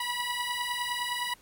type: beating tone pair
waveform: 15% pulse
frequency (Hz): 970 / 979.8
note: B5 / B5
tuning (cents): -31 / -14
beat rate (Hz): 9.8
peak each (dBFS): -26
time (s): 0-1.34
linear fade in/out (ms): 5
effects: pink hiss -59 dBFS RMS until 1.41 s + MP3 64 kbps